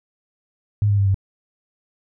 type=tone with pitch steps; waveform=sine; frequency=103.83 / 101.46 / 99.14 / 96.88 Hz; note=G#2 / G#2 / G2 / G2; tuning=0 / -40 / +20 / -20 cents; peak=-14 dBFS; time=0.82-1.144 s; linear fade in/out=0 ms; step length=81 ms; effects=none